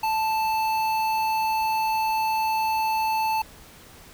square tone with notch filter, 880 Hz, A5, in tune, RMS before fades -24 dBFS, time 0.03-3.42 s, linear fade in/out 5 ms, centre 7600 Hz, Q 0.87, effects pink hiss -48 dBFS RMS until 4.13 s

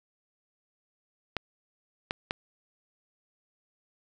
clicks, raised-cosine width 0.3 ms, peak -13 dBFS, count 3, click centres 1.367 / 2.109 / 2.309 s, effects none

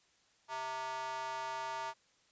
square tone with high-pass filter, 130.81 Hz, C3, in tune, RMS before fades -40 dBFS, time 0.48-1.94 s, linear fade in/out 50 ms, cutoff 890 Hz, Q 3.5, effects white hiss -70 dBFS RMS until 2.31 s + resampled to 16000 Hz

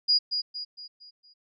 sine tone with echo, 4879 Hz, D#8, 35 cents flat, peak -18 dBFS, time 0.08-0.19 s, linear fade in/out 20 ms, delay 230 ms, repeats 5, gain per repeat -7 dB, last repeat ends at 1.34 s, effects none

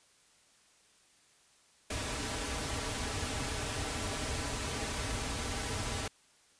pink noise with comb filter, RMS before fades -36 dBFS, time 1.9-6.08 s, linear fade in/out 5 ms, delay 5.6 ms, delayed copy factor -0.65, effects white hiss -65 dBFS RMS until 6.59 s + resampled to 22050 Hz

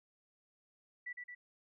sine tone with echo, 1962 Hz, B6, 12 cents flat, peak -40 dBFS, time 1.06-1.13 s, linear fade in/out 10 ms, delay 110 ms, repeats 2, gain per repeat -3 dB, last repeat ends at 1.35 s, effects none

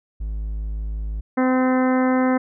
triangle tone, 52.9 Hz, G#1, 33 cents sharp, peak -22 dBFS, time 0.2-1.21 s, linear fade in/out 10 ms
harmonic tone, 256.9 Hz, C4, 32 cents flat, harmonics 1 / 2 / 3 / 4 / 5 / 6 / 7 / 8, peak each -17 / -23 / -27 / -29 / -31 / -33 / -34 / -35 dBFS, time 1.37-2.38 s, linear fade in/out 10 ms
effects none

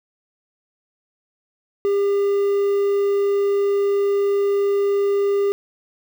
triangle tone with quantisation, 401.3 Hz, G4, 41 cents sharp, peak -14 dBFS, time 1.85-5.52 s, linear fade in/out 0 ms, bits 7, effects none

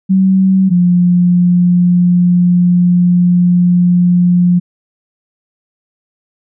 sine tone pair in turn, 190 / 177.15 Hz, F#3 / F3, +46 / +25 cents, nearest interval minor second, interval 121 cents, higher first, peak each -6 dBFS, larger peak neither, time 0.09-0.7 / 0.7-4.6 s, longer second, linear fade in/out 20 ms, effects none

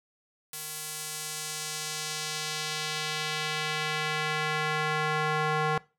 square tone with band-pass filter sweep, 154.1 Hz, D#3, 16 cents flat, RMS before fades -31 dBFS, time 0.53-5.78 s, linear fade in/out 2 ms, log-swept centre 12000 to 1100 Hz, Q 0.92, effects noise-tail reverb RT60 0.3 s tail -21 dB re dry

